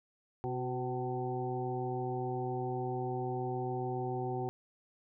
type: harmonic tone with a mistuned harmonic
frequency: 126.9 Hz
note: B2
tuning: 47 cents sharp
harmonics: 1 / 2 / 3 / 4 / 6 / 7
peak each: -38 / -44 / -37 / -47 / -39 / -47 dBFS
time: 0.44-4.49 s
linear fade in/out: 0 ms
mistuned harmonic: 3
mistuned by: -34 cents
effects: none